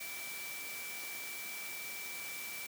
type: tone in noise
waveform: sine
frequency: 2323 Hz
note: D7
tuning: 20 cents flat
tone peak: -44 dBFS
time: 0-2.67 s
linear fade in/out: 10 ms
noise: white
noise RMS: -45 dBFS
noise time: 0-2.67 s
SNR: -2 dB
effects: high-pass 150 Hz 12 dB/octave